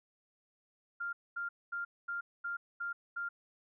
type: tone bursts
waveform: sine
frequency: 1396.9 Hz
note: F6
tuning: in tune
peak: -35 dBFS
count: 7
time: 1-3.29 s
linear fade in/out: 10 ms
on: 130 ms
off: 230 ms
effects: none